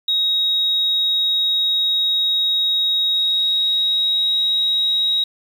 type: tone with pitch glide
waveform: sine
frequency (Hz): 3780 to 3806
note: A#7 to A#7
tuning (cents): +23 to +35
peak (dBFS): -15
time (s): 0.08-5.24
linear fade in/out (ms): 5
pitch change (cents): +12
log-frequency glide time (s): 3.14-4.36
effects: 7-bit